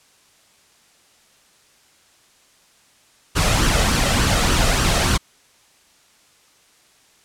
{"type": "noise with flanger", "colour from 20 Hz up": "pink", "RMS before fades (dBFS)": -17, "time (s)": [3.35, 5.18], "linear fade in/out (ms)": 20, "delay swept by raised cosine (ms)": [0.66, 1.6], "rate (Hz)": 3.4, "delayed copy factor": 0.5, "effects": ["white hiss -55 dBFS RMS until 7.24 s", "low-pass 9000 Hz 12 dB/octave"]}